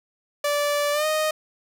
sawtooth tone with pitch glide, 582 to 620.2 Hz, D5 to D#5, -16 to -6 cents, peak -17 dBFS, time 0.44-1.31 s, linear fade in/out 5 ms, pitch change +110 cents, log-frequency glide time 0.92-1.06 s, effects none

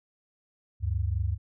sine tone pair together, 73.42 / 97.8 Hz, D2 / G2, 0 / -4 cents, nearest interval perfect fourth, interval 496 cents, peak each -28 dBFS, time 0.8-1.38 s, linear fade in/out 50 ms, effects none

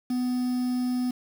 triangle tone with quantisation, 249.6 Hz, B3, 19 cents sharp, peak -22 dBFS, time 0.1-1.11 s, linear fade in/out 5 ms, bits 7, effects none

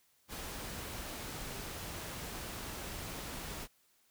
pink noise, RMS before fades -43 dBFS, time 0.28-3.68 s, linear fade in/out 50 ms, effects white hiss -71 dBFS RMS until 4.1 s

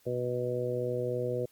harmonic tone, 123.47 Hz, B2, in tune, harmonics 1 / 2 / 3 / 4 / 5, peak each -36 / -42 / -35 / -32 / -39 dBFS, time 0.06-1.46 s, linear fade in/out 10 ms, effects white hiss -65 dBFS RMS until 1.51 s + Opus 48 kbps

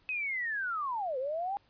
sine linear two-way sweep, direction down then up, 2561 to 498.1 to 821 Hz, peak -31 dBFS, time 0.09-1.57 s, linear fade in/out 0 ms, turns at 1.18 s, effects pink hiss -67 dBFS RMS until 1.69 s + resampled to 11025 Hz

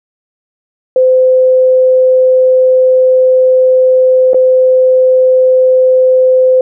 sine tone with dropouts, 514 Hz, C5, 31 cents flat, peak -4 dBFS, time 0.96-6.61 s, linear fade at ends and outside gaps 2 ms, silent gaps 4.334-4.344 s, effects none

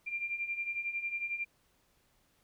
sine beating tone pair, 2374 / 2385 Hz, D7 / D7, +18 / +26 cents, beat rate 11 Hz, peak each -40 / -35 dBFS, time 0.06-1.45 s, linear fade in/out 20 ms, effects pink hiss -71 dBFS RMS until 2.43 s

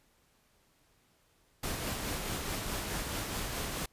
pink noise with tremolo, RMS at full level -35 dBFS, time 1.63-3.86 s, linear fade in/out 5 ms, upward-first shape sine, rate 4.7 Hz, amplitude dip 30%, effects pink hiss -69 dBFS RMS until 3.92 s + resampled to 32000 Hz

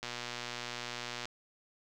click train, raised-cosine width 0.2 ms, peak -21 dBFS, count 148, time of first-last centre 0.03-1.255 s, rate 120 Hz, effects none

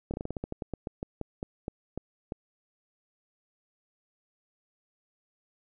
slowing click train, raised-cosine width 2 ms, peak -20 dBFS, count 18, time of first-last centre 0.11-2.321 s, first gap 28 ms, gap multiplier 1.17, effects none

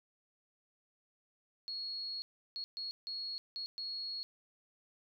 sine tone bursts at uneven times, 4323 Hz, C#8, 44 cents flat, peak -38 dBFS, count 6, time 1.68-2.22 / 2.56-2.64 / 2.77-2.91 / 3.07-3.38 / 3.56-3.66 / 3.78-4.23 s, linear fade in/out 0 ms, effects none

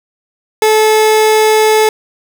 30% pulse tone, 433.5 Hz, A4, 26 cents flat, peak -4 dBFS, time 0.62-1.89 s, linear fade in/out 2 ms, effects none

